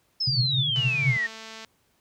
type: exponential sweep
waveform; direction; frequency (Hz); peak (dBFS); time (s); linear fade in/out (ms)
sine; down; 5320 to 1822; -23; 0.2-1.27; 10
type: band-pass noise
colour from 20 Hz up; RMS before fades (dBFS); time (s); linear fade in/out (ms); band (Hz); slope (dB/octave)
white; -27; 0.27-1.17; 5; 120 to 140; 96
type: click train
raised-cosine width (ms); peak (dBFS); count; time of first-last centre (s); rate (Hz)
0.2; -24; 198; 0.76-1.647; 222
effects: pink hiss -67 dBFS RMS until 2 s + high-pass 60 Hz 12 dB/octave